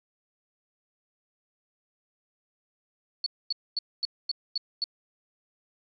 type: tone bursts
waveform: sine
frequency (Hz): 4435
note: C#8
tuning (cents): 0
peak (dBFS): -25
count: 7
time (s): 3.24-4.841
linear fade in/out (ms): 2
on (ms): 23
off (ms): 240
effects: none